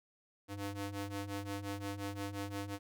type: ring-modulated tone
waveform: sawtooth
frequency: 200.3 Hz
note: G3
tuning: 38 cents sharp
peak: -32 dBFS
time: 0.48-2.79 s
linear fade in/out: 50 ms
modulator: 103 Hz
effects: none